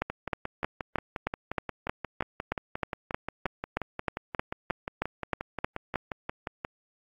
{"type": "two click trains", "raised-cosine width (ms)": 0.5, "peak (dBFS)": [-17, -12], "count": [38, 20], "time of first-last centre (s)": [[0.1, 6.649], [0.02, 5.957]], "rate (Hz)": [5.65, 3.2], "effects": ["AAC 64 kbps"]}